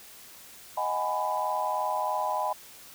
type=chord; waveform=sine; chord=G# minor seventh; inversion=second; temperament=just; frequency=623 / 747.5 / 830.6 / 996.7 Hz; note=D#5 / F#5 / G#5 / B5; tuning=+2 / +17 / 0 / +16 cents; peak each=-33 / -34 / -31 / -30 dBFS; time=0.77-2.53 s; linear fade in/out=5 ms; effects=white hiss -49 dBFS RMS until 2.94 s